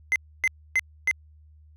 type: tone bursts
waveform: triangle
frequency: 2062 Hz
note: C7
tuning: 26 cents flat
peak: -17 dBFS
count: 4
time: 0.12-1.112 s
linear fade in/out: 0 ms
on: 38 ms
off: 280 ms
effects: added 76 Hz sine -50 dBFS peak until 1.76 s